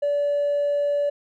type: tone with hard clipping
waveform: sine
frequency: 577 Hz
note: D5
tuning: 31 cents flat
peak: -20 dBFS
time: 0.02-1.1 s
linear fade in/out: 10 ms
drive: 1 dB
effects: none